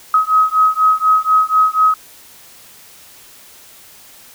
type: beating tone pair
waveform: sine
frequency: 1268 / 1272.1 Hz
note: D#6 / D#6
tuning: +32 / +38 cents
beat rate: 4.1 Hz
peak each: -13 dBFS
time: 0.14-1.94 s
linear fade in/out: 2 ms
effects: white hiss -42 dBFS RMS until 4.34 s